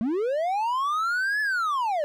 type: linear two-way sweep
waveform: triangle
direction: up then down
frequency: 207.7 to 1738 to 564 Hz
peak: -21 dBFS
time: 0.01-2.04 s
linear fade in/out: 0 ms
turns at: 1.41 s
effects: none